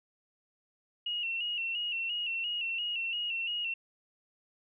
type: tone with vibrato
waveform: sine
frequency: 2794 Hz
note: F7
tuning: in tune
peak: -31 dBFS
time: 1.06-3.74 s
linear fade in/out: 5 ms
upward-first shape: square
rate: 2.9 Hz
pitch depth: 53 cents each way
effects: none